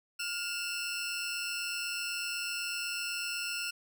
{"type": "tone pair together", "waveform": "20% pulse", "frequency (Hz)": [1418, 2668], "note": ["F6", "E7"], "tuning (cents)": [26, 20], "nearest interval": "major seventh", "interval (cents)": 1094, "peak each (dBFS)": [-33, -31], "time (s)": [0.19, 3.71], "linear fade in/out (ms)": 10, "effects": []}